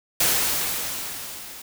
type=noise with level ramp; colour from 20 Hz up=white; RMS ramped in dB=-19 to -40 dBFS; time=0.2-1.62 s; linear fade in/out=5 ms; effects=none